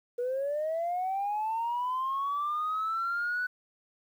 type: linear sweep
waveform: sine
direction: up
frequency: 478 to 1494 Hz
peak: -27 dBFS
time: 0.18-3.47 s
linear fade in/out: 10 ms
effects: tanh soft clip ceiling -25 dBFS + 10-bit